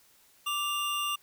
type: tone pair together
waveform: square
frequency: 1174.7 / 2794 Hz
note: D6 / F7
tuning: 0 / 0 cents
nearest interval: octave + minor third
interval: 1500 cents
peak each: -33 / -32 dBFS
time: 0.46-1.16 s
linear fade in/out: 10 ms
effects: white hiss -62 dBFS RMS until 1.22 s